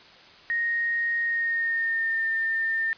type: tone with pitch glide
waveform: sine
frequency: 1864.7 to 1805.3 Hz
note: A#6 to A6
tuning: 0 to +44 cents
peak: -23 dBFS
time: 0.5-2.93 s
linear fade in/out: 0 ms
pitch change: -56 cents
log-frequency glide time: 1.22-2.26 s
effects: white hiss -50 dBFS RMS until 2.97 s + resampled to 11025 Hz